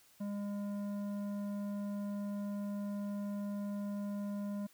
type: tone with tanh clipping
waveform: sine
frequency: 203.2 Hz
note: G#3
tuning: 38 cents flat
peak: -38 dBFS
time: 0.2-4.67 s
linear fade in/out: 10 ms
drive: 11 dB
effects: white hiss -65 dBFS RMS until 4.73 s